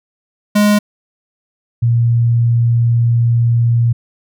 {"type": "tone pair in turn", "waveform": ["square", "sine"], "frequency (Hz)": [207.7, 117.7], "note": ["G#3", "A#2"], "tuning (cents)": [0, 17], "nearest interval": "minor seventh", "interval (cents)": 983, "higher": "first", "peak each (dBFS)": [-9, -9], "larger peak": "neither", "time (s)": [[0.55, 0.79], [1.82, 3.93]], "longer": "second", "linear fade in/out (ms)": 10, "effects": []}